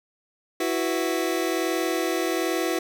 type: chord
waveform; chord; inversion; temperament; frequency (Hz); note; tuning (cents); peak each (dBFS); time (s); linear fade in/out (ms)
sawtooth; E suspended second; none; just; 329.6 / 370.8 / 494.4; E4 / F#4 / B4; 0 / +4 / +2; -22 / -23 / -26; 0.6-2.79; 5
effects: none